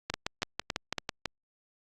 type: two click trains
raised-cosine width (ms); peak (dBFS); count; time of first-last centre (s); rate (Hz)
0.2; -13 / -13; 8 / 4; 0.1-1.257 / 0.14-0.983; 6.05 / 3.56
effects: Opus 48 kbps